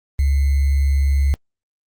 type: tone with sample-and-hold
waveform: sine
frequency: 69.3 Hz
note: C#2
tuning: in tune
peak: -13 dBFS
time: 0.19-1.34 s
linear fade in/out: 0 ms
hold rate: 2100 Hz
effects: Opus 32 kbps